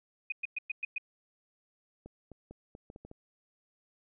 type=tone bursts; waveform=sine; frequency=2489 Hz; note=D#7; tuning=in tune; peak=-31 dBFS; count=6; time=0.3-0.982 s; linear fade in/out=5 ms; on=22 ms; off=110 ms
type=clicks; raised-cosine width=2 ms; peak=-34 dBFS; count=8; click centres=2.06 / 2.317 / 2.51 / 2.751 / 2.901 / 2.961 / 3.05 / 3.114 s
effects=none